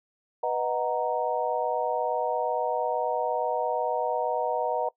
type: chord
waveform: sine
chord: B major seventh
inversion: none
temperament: equal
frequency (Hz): 493.9 / 622.3 / 740 / 932.3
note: B4 / D#5 / F#5 / A#5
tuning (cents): 0 / 0 / 0 / 0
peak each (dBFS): -30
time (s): 0.43-4.89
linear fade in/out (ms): 5
effects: noise-tail reverb RT60 0.1 s tail -21 dB re dry